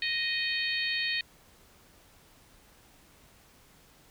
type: harmonic tone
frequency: 622.3 Hz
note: D#5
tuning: in tune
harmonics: 3 / 4 / 5 / 6 / 7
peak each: -33 / -33 / -37 / -36 / -35 dBFS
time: 0.02-1.21 s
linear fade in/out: 2 ms
effects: pink hiss -59 dBFS RMS until 4.1 s